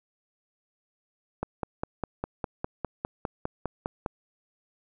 click train, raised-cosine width 1 ms, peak -15 dBFS, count 14, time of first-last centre 1.43-4.062 s, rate 4.94 Hz, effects none

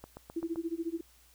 click train, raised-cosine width 1 ms, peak -30 dBFS, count 5, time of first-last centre 0.04-0.559 s, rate 7.71 Hz
sine tone with tremolo, 332.4 Hz, E4, 15 cents sharp, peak -29 dBFS, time 0.36-1.01 s, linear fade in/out 5 ms, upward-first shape sine, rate 14 Hz, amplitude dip 95%
effects added 60 Hz sine -64 dBFS peak until 1.34 s + white hiss -63 dBFS RMS until 1.34 s

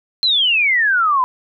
sine exponential sweep, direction down, 4186 to 987.8 Hz, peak -12 dBFS, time 0.23-1.24 s, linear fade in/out 0 ms, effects none

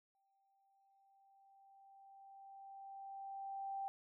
sine tone with exponential growth, 784 Hz, G5, in tune, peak -39 dBFS, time 0.15-3.88 s, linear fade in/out 0 ms, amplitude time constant 810 ms, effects none

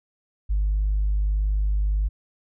sine tone, 50.8 Hz, G#1, 38 cents flat, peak -18 dBFS, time 0.49-2.09 s, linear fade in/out 20 ms, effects tanh soft clip ceiling -16 dBFS

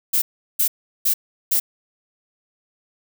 violet noise bursts, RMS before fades -18 dBFS, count 4, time 0.13-1.6 s, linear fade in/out 10 ms, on 90 ms, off 370 ms, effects none

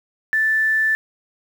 sine tone, 1760 Hz, A6, in tune, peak -15 dBFS, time 0.33-0.95 s, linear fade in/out 0 ms, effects 7-bit

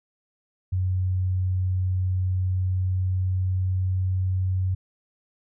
sine tone with pitch glide, 92.5 to 93.2 Hz, F#2 to F#2, 0 to +13 cents, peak -21 dBFS, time 0.72-4.75 s, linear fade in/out 10 ms, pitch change +13 cents, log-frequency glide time 2.26-4.26 s, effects none

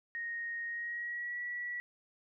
sine tone with pitch glide, 1864.7 to 1940.5 Hz, A#6 to B6, 0 to -31 cents, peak -36 dBFS, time 0.15-1.8 s, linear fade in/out 0 ms, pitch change +69 cents, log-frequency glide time 0.66-1.4 s, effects none

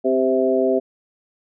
harmonic tone with a mistuned harmonic, 130.81 Hz, C3, in tune, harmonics 2 / 3 / 4 / 5, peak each -22 / -19 / -22 / -21 dBFS, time 0.04-0.8 s, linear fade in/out 20 ms, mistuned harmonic 4, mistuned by -18 cents, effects none

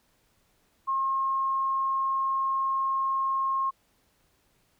sine tone, 1074 Hz, C6, 45 cents sharp, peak -24 dBFS, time 0.87-3.71 s, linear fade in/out 20 ms, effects pink hiss -68 dBFS RMS until 4.79 s

